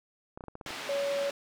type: clicks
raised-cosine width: 1 ms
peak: -28 dBFS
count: 8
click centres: 0.375 / 0.408 / 0.439 / 0.483 / 0.554 / 0.612 / 0.663 / 0.706 s
type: band-pass noise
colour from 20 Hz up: white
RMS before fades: -40 dBFS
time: 0.66-1.31 s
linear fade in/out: 2 ms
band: 210 to 3400 Hz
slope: 12 dB/octave
type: tone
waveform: sine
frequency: 562 Hz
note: C#5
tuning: 24 cents sharp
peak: -28 dBFS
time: 0.89-1.3 s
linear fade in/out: 2 ms
effects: none